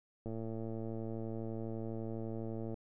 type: click train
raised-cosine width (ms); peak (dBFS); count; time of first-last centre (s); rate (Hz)
2; -29; 279; 0.26-2.742; 112
effects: none